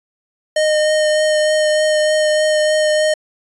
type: tone with vibrato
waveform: square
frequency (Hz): 614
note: D#5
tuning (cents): -23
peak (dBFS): -13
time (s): 0.56-3.14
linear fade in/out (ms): 5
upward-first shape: triangle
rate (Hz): 3.3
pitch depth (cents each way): 14
effects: resampled to 24000 Hz